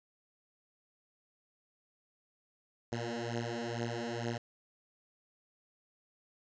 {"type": "beating tone pair", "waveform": "10% pulse", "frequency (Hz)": [116.54, 118.74], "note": ["A#2", "A#2"], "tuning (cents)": [0, 32], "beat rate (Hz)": 2.2, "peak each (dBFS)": -30, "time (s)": [2.92, 4.38], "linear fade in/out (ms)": 5, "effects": ["resampled to 16000 Hz"]}